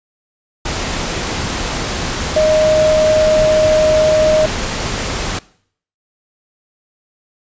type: tone in noise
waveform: sine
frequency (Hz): 621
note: D#5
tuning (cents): -3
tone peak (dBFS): -9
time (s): 2.36-4.46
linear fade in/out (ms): 5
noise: pink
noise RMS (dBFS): -20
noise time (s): 0.65-5.39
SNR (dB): +8
effects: noise-tail reverb RT60 0.6 s tail -21 dB re dry + resampled to 16000 Hz